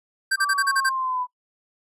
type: tone bursts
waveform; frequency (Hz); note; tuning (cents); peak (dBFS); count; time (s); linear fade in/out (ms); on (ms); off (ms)
square; 1568; G6; 0; -19; 7; 0.31-0.895; 10; 51; 38
type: linear sweep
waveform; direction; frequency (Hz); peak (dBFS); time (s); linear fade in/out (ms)
sine; down; 1174.7 to 987.8; -23; 0.37-1.27; 50
effects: noise-tail reverb RT60 0.1 s tail -23 dB re dry + resampled to 32000 Hz